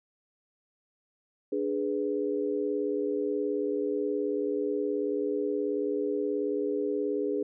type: chord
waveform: sine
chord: G# diminished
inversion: second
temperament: equal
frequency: 293.7 / 415.3 / 493.9 Hz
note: D4 / G#4 / B4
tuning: 0 / 0 / 0 cents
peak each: -32 / -29 / -34 dBFS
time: 1.52-7.43 s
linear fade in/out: 5 ms
effects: none